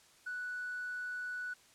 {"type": "tone with hard clipping", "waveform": "sine", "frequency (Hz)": 1480, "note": "F#6", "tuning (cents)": 0, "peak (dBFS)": -38, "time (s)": [0.26, 1.54], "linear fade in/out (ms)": 10, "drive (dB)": 1, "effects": ["white hiss -63 dBFS RMS until 1.74 s", "low-pass 9000 Hz 12 dB/octave"]}